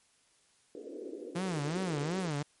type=band-pass noise; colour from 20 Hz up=white; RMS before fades=-43 dBFS; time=0.75-2.28 s; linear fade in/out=2 ms; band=290 to 470 Hz; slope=48 dB/octave
type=tone with vibrato; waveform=sawtooth; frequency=164.81 Hz; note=E3; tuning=in tune; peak=-28 dBFS; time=1.35-2.43 s; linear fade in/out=10 ms; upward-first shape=sine; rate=2.7 Hz; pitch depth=250 cents each way
effects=white hiss -68 dBFS RMS until 2.6 s + MP3 48 kbps